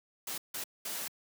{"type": "noise bursts at uneven times", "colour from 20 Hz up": "white", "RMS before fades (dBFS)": -38, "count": 3, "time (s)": [[0.27, 0.38], [0.54, 0.64], [0.85, 1.08]], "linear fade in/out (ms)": 5, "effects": ["high-pass 150 Hz 12 dB/octave"]}